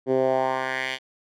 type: tone with band-pass filter sweep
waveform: 10% pulse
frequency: 130.9 Hz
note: C3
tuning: 1 cent sharp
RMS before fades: -24 dBFS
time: 0.06-0.99 s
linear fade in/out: 50 ms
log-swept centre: 350 to 3000 Hz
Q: 2.2
effects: none